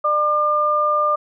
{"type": "tone pair together", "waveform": "sine", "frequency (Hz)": [599, 1200], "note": ["D5", "D6"], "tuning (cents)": [34, 37], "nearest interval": "octave", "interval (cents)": 1203, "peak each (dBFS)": [-21, -16], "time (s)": [0.04, 1.16], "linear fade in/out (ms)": 10, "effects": []}